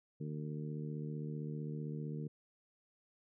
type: harmonic tone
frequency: 75.5 Hz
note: D2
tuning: 48 cents sharp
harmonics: 2 / 3 / 4 / 5 / 6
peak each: -40 / -46 / -50 / -52 / -51 dBFS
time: 0.2-2.28 s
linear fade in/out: 10 ms
effects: none